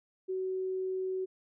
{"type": "tone", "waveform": "sine", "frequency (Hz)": 375.3, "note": "F#4", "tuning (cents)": 25, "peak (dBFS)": -31, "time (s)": [0.28, 1.26], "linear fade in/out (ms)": 20, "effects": []}